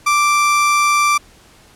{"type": "tone", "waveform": "30% pulse", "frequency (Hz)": 1174.7, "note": "D6", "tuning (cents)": 0, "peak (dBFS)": -9, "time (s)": [0.06, 1.18], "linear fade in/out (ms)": 10, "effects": ["pink hiss -47 dBFS RMS until 1.75 s", "low-pass 11000 Hz 12 dB/octave"]}